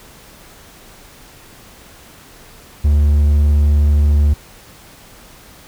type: tone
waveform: triangle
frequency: 73.42 Hz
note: D2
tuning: in tune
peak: -7 dBFS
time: 2.84-4.34 s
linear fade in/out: 10 ms
effects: pink hiss -42 dBFS RMS until 5.67 s